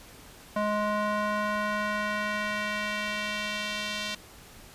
square tone with band-pass filter sweep, 209.7 Hz, G#3, 17 cents sharp, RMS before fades -30 dBFS, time 0.56-4.15 s, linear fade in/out 5 ms, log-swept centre 870 to 3600 Hz, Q 1.3, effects pink hiss -50 dBFS RMS until 4.74 s + resampled to 32000 Hz

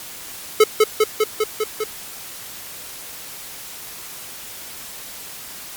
square tone with echo, 431.4 Hz, A4, 34 cents flat, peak -8 dBFS, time 0.6-0.64 s, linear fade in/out 5 ms, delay 200 ms, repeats 6, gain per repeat -2 dB, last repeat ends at 1.84 s, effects white hiss -35 dBFS RMS until 5.76 s + MP3 96 kbps

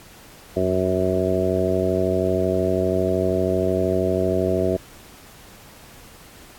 harmonic tone with a mistuned harmonic, 92.8 Hz, F#2, 6 cents sharp, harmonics 1 / 2 / 3 / 4 / 5 / 6 / 7, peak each -27 / -27 / -28 / -23 / -27 / -28 / -24 dBFS, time 0.56-4.77 s, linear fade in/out 10 ms, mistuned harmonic 1, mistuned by -79 cents, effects pink hiss -46 dBFS RMS until 6.58 s + AAC 64 kbps

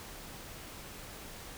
silence, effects pink hiss -47 dBFS RMS until 1.57 s

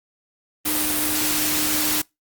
sine tone in noise, 304.3 Hz, D#4, 38 cents flat, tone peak -28 dBFS, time 0.65-2.02 s, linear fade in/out 10 ms, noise white, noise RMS -22 dBFS, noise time 0.65-2.02 s, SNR -9 dB, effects noise-tail reverb RT60 0.2 s tail -25 dB re dry + Opus 32 kbps

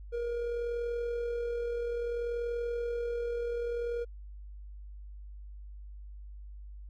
triangle tone with amplitude modulation, 473.7 Hz, A#4, 28 cents sharp, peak -28 dBFS, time 0.12-4.05 s, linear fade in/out 20 ms, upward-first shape sine, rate 40.6 Hz, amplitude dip 30%, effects added 50 Hz sine -43 dBFS peak until 6.89 s

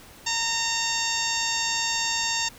harmonic tone, 917 Hz, A#5, 29 cents flat, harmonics 1 / 2 / 3 / 4 / 5 / 6 / 7 / 8, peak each -32 / -32 / -32 / -32 / -32 / -32 / -32 / -32 dBFS, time 0.26-2.49 s, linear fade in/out 10 ms, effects pink hiss -48 dBFS RMS until 2.58 s

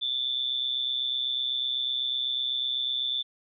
sine tone with amplitude modulation, 3520 Hz, A7, in tune, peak -23 dBFS, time 0.01-3.23 s, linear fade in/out 20 ms, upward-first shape sine, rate 128 Hz, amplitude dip 70%, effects none

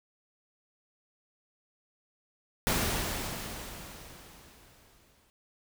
pink noise with exponential decay, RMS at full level -27 dBFS, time 2.67-5.3 s, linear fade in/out 0 ms, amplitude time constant 570 ms, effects none

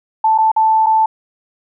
sine tone with dropouts, 880 Hz, A5, in tune, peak -9 dBFS, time 0.24-1.06 s, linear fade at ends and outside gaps 5 ms, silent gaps 0.379-0.384 / 0.517-0.563 / 0.862-0.866 s, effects none

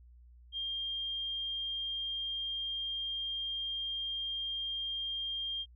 sine tone, 3205 Hz, G7, 38 cents sharp, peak -34 dBFS, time 0.52-5.66 s, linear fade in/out 50 ms, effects added 60 Hz sine -54 dBFS peak until 5.75 s

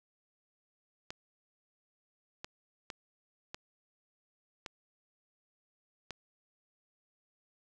clicks, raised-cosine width 0.2 ms, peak -23 dBFS, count 6, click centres 1.105 / 2.445 / 2.902 / 3.545 / 4.662 / 6.107 s, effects none

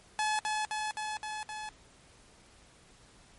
sawtooth tone with echo, 856 Hz, A5, 48 cents flat, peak -24 dBFS, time 0.19-0.39 s, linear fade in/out 0 ms, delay 260 ms, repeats 5, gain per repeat -2 dB, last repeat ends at 1.69 s, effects pink hiss -59 dBFS RMS until 3.38 s + MP3 48 kbps

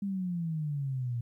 sine exponential sweep, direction down, 202.4 to 116.54 Hz, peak -30 dBFS, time 0.02-1.21 s, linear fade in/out 5 ms, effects 12-bit

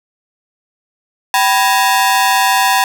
sawtooth ring-modulated tone, 881 Hz, A5, 2 cents sharp, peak -3 dBFS, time 1.34-2.84 s, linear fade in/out 0 ms, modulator 107 Hz, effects none

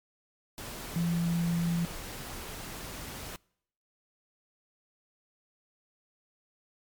sine tone in noise, 170 Hz, F3, 46 cents flat, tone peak -26 dBFS, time 0.96-1.85 s, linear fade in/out 0 ms, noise pink, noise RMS -41 dBFS, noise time 0.58-3.36 s, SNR +12 dB, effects noise-tail reverb RT60 0.7 s tail -26 dB re dry + MP3 96 kbps

